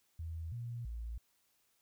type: tone with pitch steps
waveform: sine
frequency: 81.7 / 118.7 / 57.2 Hz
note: E2 / A#2 / A#1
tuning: -15 / +32 / -32 cents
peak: -39 dBFS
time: 0.19-1.18 s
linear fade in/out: 5 ms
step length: 330 ms
effects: white hiss -75 dBFS RMS until 1.81 s